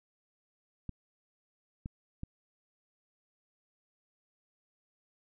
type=clicks; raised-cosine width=5 ms; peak=-26 dBFS; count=3; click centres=0.893 / 1.859 / 2.234 s; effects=none